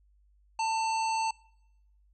harmonic tone, 892 Hz, A5, 23 cents sharp, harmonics 1 / 3 / 5 / 7 / 9, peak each -27 / -37 / -41 / -44 / -46 dBFS, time 0.59-1.31 s, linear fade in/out 5 ms, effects noise-tail reverb RT60 0.9 s tail -24 dB re dry + added 50 Hz sine -61 dBFS peak until 2.13 s

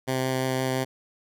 10% pulse tone with vibrato, 130.4 Hz, C3, 5 cents flat, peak -16 dBFS, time 0.07-0.85 s, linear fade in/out 20 ms, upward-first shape sine, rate 5.8 Hz, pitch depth 8 cents each way, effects none

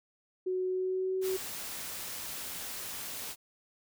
sine tone with pitch glide, 370 to 377.1 Hz, F#4 to F#4, 0 to +33 cents, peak -29 dBFS, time 0.46-1.37 s, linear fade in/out 10 ms, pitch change +33 cents, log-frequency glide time 0.67-1.19 s
white noise, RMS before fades -40 dBFS, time 1.21-3.36 s, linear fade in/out 50 ms
effects none

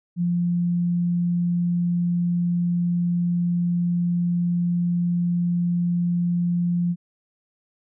sine tone, 174.2 Hz, F3, 4 cents flat, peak -19 dBFS, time 0.16-6.96 s, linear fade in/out 50 ms, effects none

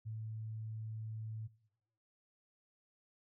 sine tone, 110 Hz, A2, in tune, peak -40 dBFS, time 0.05-1.48 s, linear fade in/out 20 ms, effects noise-tail reverb RT60 0.9 s tail -22 dB re dry

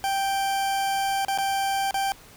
40% pulse tone with dropouts, 784 Hz, G5, in tune, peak -22 dBFS, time 0.04-2.12 s, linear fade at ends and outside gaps 0 ms, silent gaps 1.249-1.283 / 1.376-1.385 / 1.909-1.943 s, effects pink hiss -49 dBFS RMS until 2.36 s

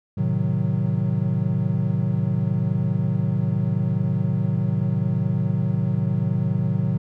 triangle chord, A diminished seventh, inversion none, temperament equal, 110 / 130.81 / 155.56 / 185 Hz, A2 / C3 / Eb3 / Gb3, 0 / 0 / 0 / 0 cents, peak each -23 dBFS, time 0.17-6.98 s, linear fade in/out 10 ms, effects none

